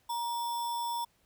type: tone with sample-and-hold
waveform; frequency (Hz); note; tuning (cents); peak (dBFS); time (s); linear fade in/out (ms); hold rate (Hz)
sine; 944; A#5; +22; -31; 0.09-1.05; 10; 4410
effects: pink hiss -70 dBFS RMS until 1.25 s